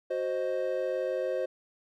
triangle chord, C diminished, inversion second, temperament equal, 370 / 523.3 / 622.3 Hz, Gb4 / C5 / Eb5, 0 / 0 / 0 cents, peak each -33 / -28 / -33 dBFS, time 0.1-1.46 s, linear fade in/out 10 ms, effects none

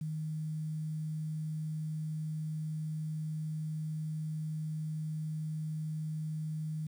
sine tone with quantisation, 155.56 Hz, D#3, in tune, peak -34 dBFS, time 0.01-6.87 s, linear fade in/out 5 ms, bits 10, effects none

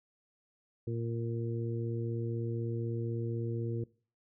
harmonic tone, 116 Hz, A#2, 8 cents flat, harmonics 1 / 2 / 3 / 4, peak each -34 / -42 / -39 / -42 dBFS, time 0.87-3.84 s, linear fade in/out 5 ms, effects noise-tail reverb RT60 0.4 s tail -21 dB re dry

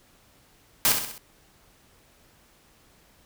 white noise with echo, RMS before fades -20 dBFS, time 0.85-0.92 s, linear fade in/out 0 ms, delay 65 ms, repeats 4, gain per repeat -6 dB, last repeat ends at 1.18 s, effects pink hiss -59 dBFS RMS until 3.25 s

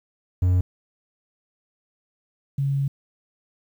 triangle / sine tone pair in turn, 90.5 / 138.56 Hz, F#2 / C#3, -38 / 0 cents, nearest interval perfect fifth, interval 738 cents, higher second, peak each -14 / -20 dBFS, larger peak first, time 0.42-0.61 / 2.58-2.88 s, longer second, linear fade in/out 5 ms, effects 9-bit

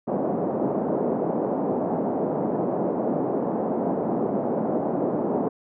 pink band-pass noise, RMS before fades -25 dBFS, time 0.07-5.49 s, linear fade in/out 10 ms, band 190 to 760 Hz, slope 24 dB/octave, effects none

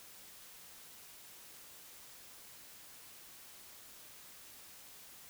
silence, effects white hiss -55 dBFS RMS until 5.29 s

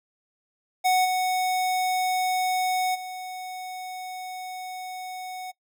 square tone with level steps, 740 Hz, F#5, in tune, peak -19 / -23 / -34 dBFS, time 0.84-5.52 s, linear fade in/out 20 ms, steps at 1.04 / 2.94 s, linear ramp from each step 20 ms, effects noise-tail reverb RT60 0.1 s tail -22 dB re dry

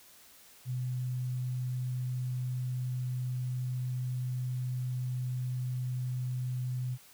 sine tone, 126.2 Hz, B2, 38 cents sharp, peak -31 dBFS, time 0.65-6.98 s, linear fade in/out 50 ms, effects white hiss -57 dBFS RMS until 7.13 s

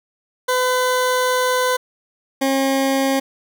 20% pulse tone pair in turn, 505 / 270 Hz, B4 / C#4, +39 / -45 cents, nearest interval major seventh, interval 1084 cents, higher first, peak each -11 dBFS, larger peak neither, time 0.48-1.77 / 2.41-3.2 s, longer first, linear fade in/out 10 ms, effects none

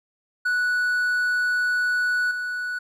triangle tone with level steps, 1476 Hz, F#6, 5 cents flat, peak -18 / -24 dBFS, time 0.45-2.79 s, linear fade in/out 10 ms, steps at 2.31 s, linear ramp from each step 2 ms, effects none

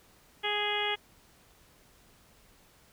harmonic tone, 415.3 Hz, G#4, in tune, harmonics 1 / 2 / 3 / 4 / 5 / 6 / 7 / 8, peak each -36 / -35 / -41 / -38 / -35 / -39 / -36 / -35 dBFS, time 0.43-0.96 s, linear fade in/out 20 ms, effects pink hiss -61 dBFS RMS until 2.92 s

